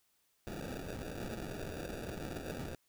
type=noise with sample-and-hold; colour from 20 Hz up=violet; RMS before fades=-42 dBFS; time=0.47-2.75 s; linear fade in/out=0 ms; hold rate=1050 Hz; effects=white hiss -75 dBFS RMS until 2.88 s